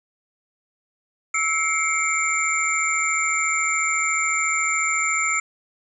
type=tone cluster; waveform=sine; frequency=1310 / 2133 / 2287 / 7180 Hz; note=E6 / C7 / D7 / A8; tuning=-11 / +33 / -47 / +34 cents; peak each=-25 dBFS; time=1.34-5.4 s; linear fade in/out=5 ms; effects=none

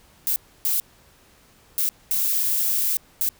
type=noise bursts at uneven times; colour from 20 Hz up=violet; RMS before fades=-22 dBFS; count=5; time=0.27-0.36 / 0.65-0.8 / 1.78-1.89 / 2.11-2.97 / 3.21-3.29 s; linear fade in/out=0 ms; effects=pink hiss -55 dBFS RMS until 3.39 s

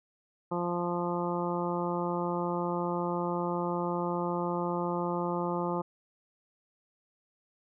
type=harmonic tone; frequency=174.61 Hz; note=F3; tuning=in tune; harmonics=1 / 2 / 3 / 4 / 5 / 6 / 7; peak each=-34 / -34 / -36 / -41 / -36 / -39 / -40 dBFS; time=0.51-5.82 s; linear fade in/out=10 ms; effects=none

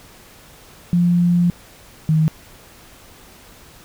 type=tone pair in turn; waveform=sine; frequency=174.61 / 157.14 Hz; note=F3 / D#3; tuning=0 / +17 cents; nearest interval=major second; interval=183 cents; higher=first; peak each=-12 dBFS; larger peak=neither; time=0.93-1.5 / 2.09-2.28 s; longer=first; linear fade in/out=0 ms; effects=pink hiss -45 dBFS RMS until 3.84 s

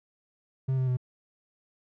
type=tone with pitch steps; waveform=triangle; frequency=132.1 / 129.7 / 126.1 Hz; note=C3 / C3 / B2; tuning=+17 / -15 / +36 cents; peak=-22 dBFS; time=0.68-0.971 s; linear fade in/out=10 ms; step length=97 ms; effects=none

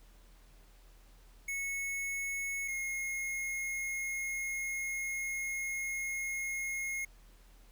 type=tone pair in turn; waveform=square; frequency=2200 / 2155 Hz; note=C#7 / C#7; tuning=-14 / -49 cents; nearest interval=unison; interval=35 cents; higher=first; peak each=-35 / -35 dBFS; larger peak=neither; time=1.48-2.68 / 2.68-7.05 s; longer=second; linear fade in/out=5 ms; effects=added 40 Hz sine -56 dBFS peak until 7.71 s + pink hiss -65 dBFS RMS until 7.71 s

